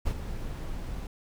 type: noise with ADSR envelope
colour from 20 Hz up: brown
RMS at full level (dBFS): -26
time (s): 0.05-1.07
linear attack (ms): 22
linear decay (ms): 65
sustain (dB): -9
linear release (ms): 3
effects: none